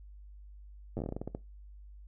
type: slowing click train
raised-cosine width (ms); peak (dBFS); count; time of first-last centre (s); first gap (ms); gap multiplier
2; -23; 13; 0.97-1.349; 9; 1.21
effects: noise-tail reverb RT60 0.2 s tail -19 dB re dry + added 50 Hz sine -48 dBFS peak until 2.07 s